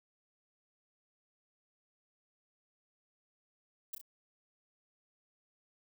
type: noise with echo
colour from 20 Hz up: violet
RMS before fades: -40 dBFS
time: 3.93-3.95 s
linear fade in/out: 5 ms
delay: 32 ms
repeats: 2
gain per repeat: -5 dB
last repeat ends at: 4.014 s
effects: none